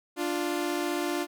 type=tone pair together; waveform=sawtooth; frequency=294.6 / 350 Hz; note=D4 / F4; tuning=+6 / +4 cents; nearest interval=minor third; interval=298 cents; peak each=-27 / -26 dBFS; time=0.16-1.27 s; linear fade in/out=50 ms; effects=none

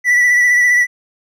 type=tone with vibrato; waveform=triangle; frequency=1962 Hz; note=B6; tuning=12 cents flat; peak=-7 dBFS; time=0.04-0.87 s; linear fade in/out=50 ms; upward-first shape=sine; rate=15 Hz; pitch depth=27 cents each way; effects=none

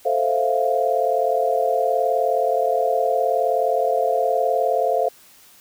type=chord; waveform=sine; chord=F major seventh; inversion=first; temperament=equal with one note detuned; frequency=442 / 523.3 / 659.3 / 698.5 Hz; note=A4 / C5 / E5 / F5; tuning=+8 / 0 / 0 / 0 cents; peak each=-24 / -22 / -24 / -21 dBFS; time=0.05-5.09 s; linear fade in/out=10 ms; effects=white hiss -50 dBFS RMS until 5.6 s

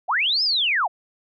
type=linear two-way sweep; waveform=sine; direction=up then down; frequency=614 to 5280 to 614 Hz; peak=-18 dBFS; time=0.08-0.88 s; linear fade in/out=20 ms; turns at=0.43 s; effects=none

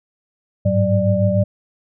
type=tone cluster; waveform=sine; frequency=100.3 / 107 / 188 / 592 Hz; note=G2 / A2 / F#3 / D5; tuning=+40 / -48 / +28 / +14 cents; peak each=-19 dBFS; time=0.65-1.44 s; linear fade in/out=10 ms; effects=none

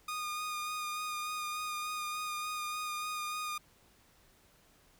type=tone with vibrato; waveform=sawtooth; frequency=1226 Hz; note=D#6; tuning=26 cents flat; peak=-32 dBFS; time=0.08-3.58 s; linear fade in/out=5 ms; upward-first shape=sine; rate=3.4 Hz; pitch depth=17 cents each way; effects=pink hiss -65 dBFS RMS until 4.99 s

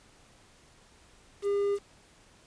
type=tone with quantisation; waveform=triangle; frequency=403.3 Hz; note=G4; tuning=49 cents sharp; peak=-23 dBFS; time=1.42-1.79 s; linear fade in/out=50 ms; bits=8; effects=pink hiss -59 dBFS RMS until 2.46 s + resampled to 22050 Hz

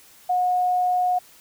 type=tone; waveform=sine; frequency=725 Hz; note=F#5; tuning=35 cents flat; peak=-18 dBFS; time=0.29-1.19 s; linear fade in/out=10 ms; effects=white hiss -51 dBFS RMS until 1.4 s

